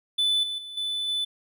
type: tone with level steps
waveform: triangle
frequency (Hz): 3498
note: A7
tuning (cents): -11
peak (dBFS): -19 / -27 / -35 / -25 / -23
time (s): 0.18-1.25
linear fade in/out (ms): 10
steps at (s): 0.43 / 0.58 / 0.77 / 1.08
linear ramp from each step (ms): 5
effects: none